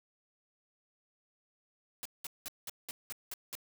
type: noise bursts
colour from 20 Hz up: white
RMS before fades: -41 dBFS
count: 8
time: 2.03-3.552 s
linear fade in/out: 0 ms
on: 24 ms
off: 190 ms
effects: none